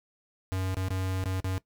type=tone with dropouts; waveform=square; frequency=94 Hz; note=F#2; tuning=28 cents sharp; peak=-29 dBFS; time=0.52-1.58 s; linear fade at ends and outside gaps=0 ms; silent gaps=0.744-0.769 / 0.884-0.905 / 1.239-1.257 / 1.402-1.444 s; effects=noise-tail reverb RT60 0.1 s tail -19 dB re dry

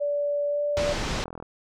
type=tone with pitch glide; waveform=sine; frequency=579 to 584.4 Hz; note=D5 to D5; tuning=-25 to -9 cents; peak=-23 dBFS; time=0-0.94 s; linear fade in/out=20 ms; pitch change=+16 cents; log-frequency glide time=0.48-0.61 s
type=low-pass noise; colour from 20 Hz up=pink; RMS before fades=-29 dBFS; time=0.77-1.24 s; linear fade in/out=0 ms; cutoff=6500 Hz; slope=24 dB/octave
type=click train; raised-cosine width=1 ms; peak=-23 dBFS; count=17; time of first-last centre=1.04-1.426 s; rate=41.5 Hz
effects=none

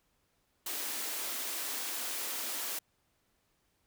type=high-pass noise; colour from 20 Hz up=white; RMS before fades=-37 dBFS; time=0.66-2.79 s; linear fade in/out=5 ms; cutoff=230 Hz; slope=96 dB/octave; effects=pink hiss -75 dBFS RMS until 3.86 s

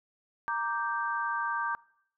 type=chord; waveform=sine; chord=G minor; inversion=first; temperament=equal; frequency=932.3 / 1174.7 / 1568 Hz; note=Bb5 / D6 / G6; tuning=0 / 0 / 0 cents; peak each=-33 dBFS; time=0.48-1.75 s; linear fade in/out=0 ms; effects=noise-tail reverb RT60 0.7 s tail -23 dB re dry

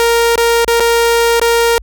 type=tone with dropouts; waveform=sawtooth; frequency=466.2 Hz; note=A#4; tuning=in tune; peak=-5 dBFS; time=0-1.78 s; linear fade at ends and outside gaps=0 ms; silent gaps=0.357-0.378 / 0.646-0.679 / 0.798-0.804 / 1.397-1.415 s; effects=added 50 Hz sine -31 dBFS peak until 1.82 s

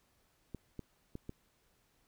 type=clicks; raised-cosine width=3 ms; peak=-29 dBFS; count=4; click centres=0.547 / 0.793 / 1.154 / 1.294 s; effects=pink hiss -73 dBFS RMS until 2.07 s

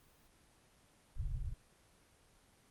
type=low-pass noise; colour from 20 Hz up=pink; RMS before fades=-39 dBFS; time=1.16-1.54 s; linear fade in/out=10 ms; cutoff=140 Hz; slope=96 dB/octave; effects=pink hiss -67 dBFS RMS until 2.7 s + Opus 24 kbps

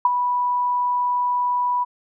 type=tone with ADSR envelope; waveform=sine; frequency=983 Hz; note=B5; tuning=8 cents flat; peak=-10 dBFS; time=0.05-1.85 s; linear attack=3 ms; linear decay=25 ms; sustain=-8 dB; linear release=24 ms; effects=none

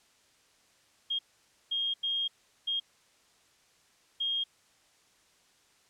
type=tone bursts at uneven times; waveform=sine; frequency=3240 Hz; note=G#7; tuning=43 cents flat; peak=-28 dBFS; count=5; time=1.1-1.19 / 1.71-1.94 / 2.03-2.28 / 2.67-2.8 / 4.2-4.44 s; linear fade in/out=10 ms; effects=white hiss -65 dBFS RMS until 5.89 s + low-pass 8000 Hz 12 dB/octave

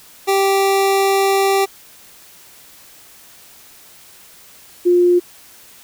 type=tone pair in turn; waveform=25% pulse / sine; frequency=391.1 / 353.7 Hz; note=G4 / F4; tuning=-4 / +22 cents; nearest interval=major second; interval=174 cents; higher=first; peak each=-9 dBFS; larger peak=neither; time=0.27-1.66 / 4.85-5.2 s; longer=first; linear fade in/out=20 ms; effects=white hiss -44 dBFS RMS until 5.83 s

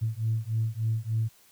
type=beating tone pair; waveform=sine; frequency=110 / 113.4 Hz; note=A2 / A#2; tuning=0 / -47 cents; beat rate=3.4 Hz; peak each=-28 dBFS; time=0.01-1.29 s; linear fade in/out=20 ms; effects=tanh soft clip ceiling -18 dBFS + white hiss -59 dBFS RMS until 1.51 s

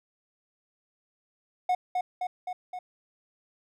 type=tone with echo; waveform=triangle; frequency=729 Hz; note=F#5; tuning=26 cents flat; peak=-20 dBFS; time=1.69-1.75 s; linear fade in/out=5 ms; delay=260 ms; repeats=4; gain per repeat=-3 dB; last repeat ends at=2.79 s; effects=none

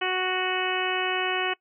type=harmonic tone with a mistuned harmonic; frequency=370 Hz; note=F#4; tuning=in tune; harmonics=1 / 2 / 3 / 4 / 5 / 6 / 7 / 8; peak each=-30 / -31 / -33 / -33 / -33 / -35 / -33 / -32 dBFS; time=0.01-1.54 s; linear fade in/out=10 ms; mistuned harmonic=7; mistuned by=-18 cents; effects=noise-tail reverb RT60 0.1 s tail -22 dB re dry

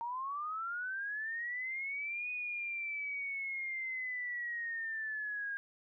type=linear two-way sweep; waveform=sine; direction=up then down; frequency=918 to 2486 to 1619 Hz; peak=-36 dBFS; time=0.01-5.57 s; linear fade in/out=0 ms; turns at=2.3 s; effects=none

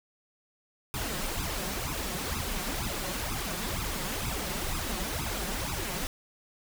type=noise with flanger; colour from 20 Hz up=pink; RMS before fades=-33 dBFS; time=0.94-6.07 s; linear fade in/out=0 ms; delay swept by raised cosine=0.79 to 5.59 ms; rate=2.1 Hz; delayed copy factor=+0.9; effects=none

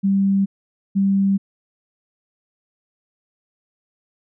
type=tone pair in turn; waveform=sine; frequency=196 / 196 Hz; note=G3 / G3; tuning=0 / 0 cents; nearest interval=unison; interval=0 cents; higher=neither; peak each=-14 dBFS; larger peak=neither; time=0.03-0.46 / 0.95-1.38 s; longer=neither; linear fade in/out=20 ms; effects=none

